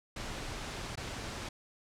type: noise with dropouts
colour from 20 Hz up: pink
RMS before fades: -40 dBFS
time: 0.16-1.49 s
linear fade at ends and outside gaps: 5 ms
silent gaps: 0.956-0.973 s
effects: low-pass 7000 Hz 12 dB/octave